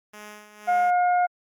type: tone with tremolo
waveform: 5% pulse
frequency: 210 Hz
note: G#3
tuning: 19 cents sharp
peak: -28 dBFS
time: 0.13-0.91 s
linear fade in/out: 10 ms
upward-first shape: sine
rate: 2 Hz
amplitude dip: 65%
type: harmonic tone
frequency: 715 Hz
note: F5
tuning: 41 cents sharp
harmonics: 1 / 2 / 3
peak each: -18 / -30 / -37 dBFS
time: 0.67-1.27 s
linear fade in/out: 20 ms
effects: Opus 48 kbps